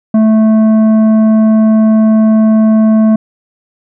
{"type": "tone with tanh clipping", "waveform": "triangle", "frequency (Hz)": 218.8, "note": "A3", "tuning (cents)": -9, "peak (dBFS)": -6, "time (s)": [0.14, 3.16], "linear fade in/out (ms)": 5, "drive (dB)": 13, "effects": []}